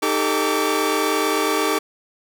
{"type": "tone cluster", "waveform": "sawtooth", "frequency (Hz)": [308.8, 396.4, 445.3, 1150], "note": ["D#4", "G4", "A4", "D6"], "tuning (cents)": [-13, 19, 21, -37], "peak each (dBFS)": -20, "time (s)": [0.02, 1.79], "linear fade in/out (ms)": 10, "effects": []}